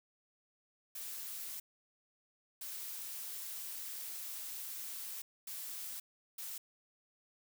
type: noise bursts at uneven times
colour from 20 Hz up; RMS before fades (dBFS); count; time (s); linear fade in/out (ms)
blue; -44; 4; 0.95-1.6 / 2.61-5.22 / 5.47-6 / 6.38-6.58; 5
effects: none